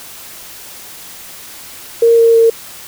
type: tone with pitch steps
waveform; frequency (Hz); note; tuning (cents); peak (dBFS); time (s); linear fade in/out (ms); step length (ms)
sine; 463.2 / 459.7 / 456.3; A#4 / A#4 / A#4; -11 / -24 / -37; -5; 2.02-2.5; 5; 160
effects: white hiss -33 dBFS RMS until 2.87 s